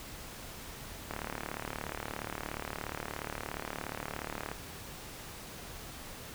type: click train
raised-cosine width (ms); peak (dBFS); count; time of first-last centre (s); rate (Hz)
0.5; -21; 127; 1.11-4.515; 37
effects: pink hiss -46 dBFS RMS until 6.34 s